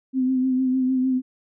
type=tone with vibrato; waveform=sine; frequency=258.5 Hz; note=C4; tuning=21 cents flat; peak=-18 dBFS; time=0.13-1.22 s; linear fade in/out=50 ms; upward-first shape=triangle; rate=6.6 Hz; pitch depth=37 cents each way; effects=none